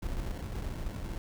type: noise with sample-and-hold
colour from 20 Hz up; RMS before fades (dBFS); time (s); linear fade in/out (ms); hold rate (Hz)
brown; -36; 0.02-1.18; 5; 1225
effects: none